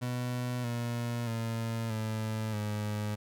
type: tone with pitch steps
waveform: 30% pulse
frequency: 123.6 / 118.77 / 114.13 / 109.67 / 105.39 Hz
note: B2 / A#2 / A#2 / A2 / G#2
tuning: +2 / +33 / -36 / -5 / +26 cents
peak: -29 dBFS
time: 0.01-3.16 s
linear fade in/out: 20 ms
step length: 630 ms
effects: none